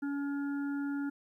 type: harmonic tone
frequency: 282.9 Hz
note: C#4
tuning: 35 cents sharp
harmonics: 1 / 3 / 5 / 6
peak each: -32 / -50 / -45 / -54 dBFS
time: 0.02-1.1 s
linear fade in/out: 10 ms
effects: 12-bit